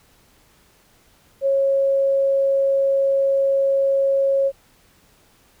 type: tone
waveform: sine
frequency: 547 Hz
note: C#5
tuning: 23 cents flat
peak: -15 dBFS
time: 1.41-4.52 s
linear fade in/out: 50 ms
effects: pink hiss -56 dBFS RMS until 5.6 s